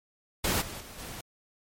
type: noise with level steps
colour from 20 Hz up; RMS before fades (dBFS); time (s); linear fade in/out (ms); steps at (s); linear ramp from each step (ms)
pink; -27 / -40 / -46 / -41; 0.44-1.21; 5; 0.61 / 0.8 / 0.98; 10
effects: MP3 64 kbps